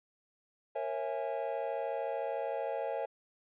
triangle chord, A# half-diminished seventh, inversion none, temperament equal with one note detuned, 466.2 / 545.8 / 659.3 / 830.6 Hz, A#4 / C#5 / E5 / G#5, 0 / -27 / 0 / 0 cents, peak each -38 / -35 / -37 / -38 dBFS, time 0.75-3.06 s, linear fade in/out 10 ms, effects resampled to 8000 Hz

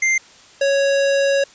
square tone pair in turn, 2093 / 554.4 Hz, C7 / C#5, 0 / 0 cents, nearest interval octave + major seventh, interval 2300 cents, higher first, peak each -15 dBFS, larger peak neither, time 0.02-0.18 / 0.61-1.44 s, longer second, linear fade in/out 5 ms, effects white hiss -46 dBFS RMS until 1.54 s + resampled to 16000 Hz

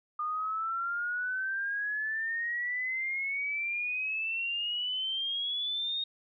sine exponential sweep, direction up, 1213 to 3729 Hz, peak -30 dBFS, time 0.19-6.04 s, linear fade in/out 5 ms, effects none

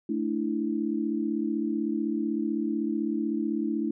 sine chord, A suspended fourth, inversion none, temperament equal, 220 / 293.7 / 329.6 Hz, A3 / D4 / E4, 0 / 0 / 0 cents, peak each -30 dBFS, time 0.09-3.91 s, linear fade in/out 5 ms, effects none

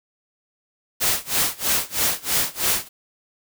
white noise with tremolo, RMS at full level -19 dBFS, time 1-2.89 s, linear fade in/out 20 ms, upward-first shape sine, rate 3.1 Hz, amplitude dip 95%, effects none

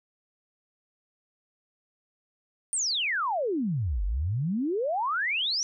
sine exponential two-way sweep, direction down then up, 9350 to 44.55 to 5970 Hz, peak -25 dBFS, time 2.73-5.63 s, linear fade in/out 0 ms, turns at 4.04 s, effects none

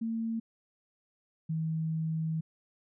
sine tone pair in turn, 226.4 / 160.09 Hz, A3 / D#3, +50 / +50 cents, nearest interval tritone, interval 600 cents, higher first, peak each -30 / -29 dBFS, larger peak second, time 0.01-0.4 / 1.49-2.41 s, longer second, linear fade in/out 10 ms, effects none

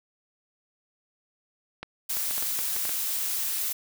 clicks, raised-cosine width 0.3 ms, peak -19 dBFS, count 9, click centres 1.83 / 2.17 / 2.31 / 2.38 / 2.425 / 2.59 / 2.764 / 2.853 / 2.893 s
blue noise, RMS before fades -29 dBFS, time 2.09-3.73 s, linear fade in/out 10 ms
effects none

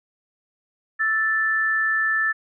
sine tone pair together, 1318.5 / 1760 Hz, E6 / A6, 0 / 0 cents, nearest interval perfect fourth, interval 500 cents, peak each -27 / -19 dBFS, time 0.99-2.33 s, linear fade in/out 20 ms, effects none

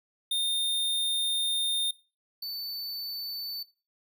square tone pair in turn, 3638 / 4515 Hz, A#7 / C#8, -43 / +31 cents, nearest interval major third, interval 374 cents, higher second, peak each -26 / -34 dBFS, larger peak first, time 0.31-1.91 / 2.42-3.63 s, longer first, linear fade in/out 5 ms, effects noise-tail reverb RT60 0.3 s tail -18 dB re dry

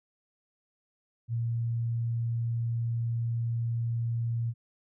sine tone, 116.54 Hz, A#2, in tune, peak -27 dBFS, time 1.28-4.54 s, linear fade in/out 50 ms, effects none

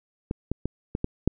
clicks, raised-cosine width 3 ms, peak -14 / -13 / -14 / -14 / -12 / -7 dBFS, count 6, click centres 0.311 / 0.516 / 0.656 / 0.951 / 1.044 / 1.276 s, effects none

